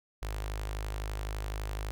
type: tone with notch filter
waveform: sawtooth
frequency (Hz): 51.91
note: G#1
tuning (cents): 0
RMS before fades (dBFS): -36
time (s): 0.22-1.91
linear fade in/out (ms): 0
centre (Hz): 200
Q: 0.51
effects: none